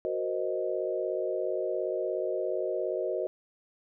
sine chord, C half-diminished seventh, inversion second, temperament equal, 370 / 466.2 / 523.3 / 622.3 Hz, Gb4 / Bb4 / C5 / Eb5, 0 / 0 / 0 / 0 cents, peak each -33 / -35 / -34 / -33 dBFS, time 0.05-3.27 s, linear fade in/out 0 ms, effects none

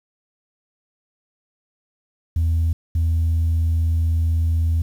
sine tone bursts at uneven times, 82 Hz, E2, 9 cents flat, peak -14 dBFS, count 2, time 2.36-2.73 / 2.95-4.82 s, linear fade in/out 5 ms, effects tanh soft clip ceiling -14 dBFS + 8-bit

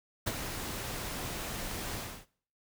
pink noise with ADSR envelope, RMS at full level -31 dBFS, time 0.26-2.26 s, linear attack 14 ms, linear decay 36 ms, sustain -7 dB, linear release 290 ms, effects noise-tail reverb RT60 0.5 s tail -20 dB re dry

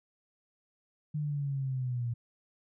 sine linear sweep, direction down, 152 to 116.54 Hz, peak -30 dBFS, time 1.14-2.14 s, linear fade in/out 10 ms, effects none

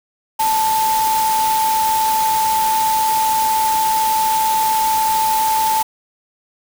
sine tone in noise, 880 Hz, A5, in tune, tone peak -14 dBFS, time 0.39-5.83 s, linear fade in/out 10 ms, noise white, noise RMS -24 dBFS, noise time 0.39-5.83 s, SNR +7 dB, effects none

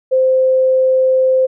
sine tone, 520 Hz, C5, 11 cents flat, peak -9 dBFS, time 0.11-1.47 s, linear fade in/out 20 ms, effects none

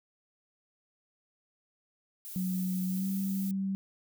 violet noise, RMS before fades -43 dBFS, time 2.25-3.51 s, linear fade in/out 0 ms
sine tone with pitch glide, 185 to 193.64 Hz, F#3 to G3, 0 to -21 cents, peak -29 dBFS, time 2.36-3.75 s, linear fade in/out 0 ms, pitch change +79 cents, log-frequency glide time 2.9-3.09 s
effects none

